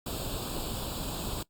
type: noise with comb filter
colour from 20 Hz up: pink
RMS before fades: -35 dBFS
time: 0.06-1.43 s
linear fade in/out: 5 ms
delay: 0.25 ms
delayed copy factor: +0.85
effects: noise-tail reverb RT60 0.1 s tail -20 dB re dry + Opus 48 kbps